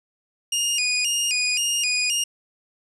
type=tone with vibrato; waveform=20% pulse; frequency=2646 Hz; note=E7; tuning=6 cents sharp; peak=-15 dBFS; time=0.52-2.24 s; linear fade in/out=5 ms; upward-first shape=square; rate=1.9 Hz; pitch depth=120 cents each way; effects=resampled to 24000 Hz + 9-bit